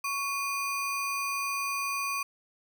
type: ring-modulated tone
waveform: square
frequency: 1786 Hz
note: A6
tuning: 25 cents sharp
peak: -27 dBFS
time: 0.04-2.23 s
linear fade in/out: 5 ms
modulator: 672 Hz
effects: none